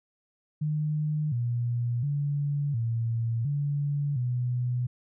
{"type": "tone with pitch steps", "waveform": "sine", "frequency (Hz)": [151.8, 120, 143.8, 115.3, 143.8, 123.6], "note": ["D#3", "B2", "D3", "A#2", "D3", "B2"], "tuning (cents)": [-42, -49, -36, -19, -36, 2], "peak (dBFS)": -25, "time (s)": [0.61, 4.87], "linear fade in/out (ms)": 10, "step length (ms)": 710, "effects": []}